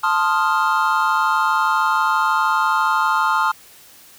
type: chord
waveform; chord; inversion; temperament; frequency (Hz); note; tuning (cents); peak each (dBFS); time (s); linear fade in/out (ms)
triangle; F dominant seventh; first; equal; 880 / 1046.5 / 1244.5 / 1396.9; A5 / C6 / Eb6 / F6; 0 / 0 / 0 / 0; -19; 0.03-3.52; 10
effects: white hiss -46 dBFS RMS until 4.18 s